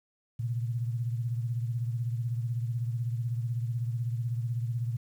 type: beating tone pair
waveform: sine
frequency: 117 / 133 Hz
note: A#2 / C3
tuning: +7 / +29 cents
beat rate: 16 Hz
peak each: -29 / -37 dBFS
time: 0.39-4.97 s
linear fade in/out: 10 ms
effects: 10-bit